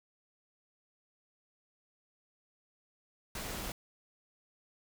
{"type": "noise", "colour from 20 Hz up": "pink", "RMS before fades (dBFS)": -40, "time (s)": [3.35, 3.72], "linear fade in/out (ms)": 2, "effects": []}